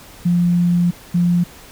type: tone bursts at uneven times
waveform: sine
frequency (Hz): 174.61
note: F3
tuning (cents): 0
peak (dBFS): -12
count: 2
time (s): 0.25-0.91 / 1.14-1.44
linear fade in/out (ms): 10
effects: pink hiss -41 dBFS RMS until 1.71 s